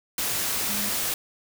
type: tone in noise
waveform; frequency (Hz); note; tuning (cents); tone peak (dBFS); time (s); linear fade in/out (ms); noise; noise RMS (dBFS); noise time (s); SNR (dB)
sine; 205.3; G#3; -20; -34; 0.69-0.89; 2; white; -27; 0.18-1.14; -10
effects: none